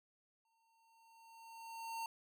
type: tone with exponential growth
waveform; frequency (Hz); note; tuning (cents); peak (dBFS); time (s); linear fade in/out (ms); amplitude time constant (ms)
square; 911; A#5; -40; -40; 0.45-2.06; 2; 350
effects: none